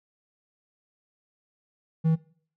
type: tone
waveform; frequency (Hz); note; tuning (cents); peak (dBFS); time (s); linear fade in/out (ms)
triangle; 160.9; E3; -42; -17; 2.04-2.16; 20
effects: noise-tail reverb RT60 0.5 s tail -20 dB re dry